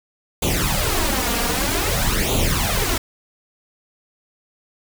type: noise with flanger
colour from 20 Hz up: pink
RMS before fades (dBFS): -20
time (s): 0.42-2.98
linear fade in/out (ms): 5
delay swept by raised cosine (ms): 0.28 to 4.28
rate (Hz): 0.52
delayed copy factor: +0.75
effects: none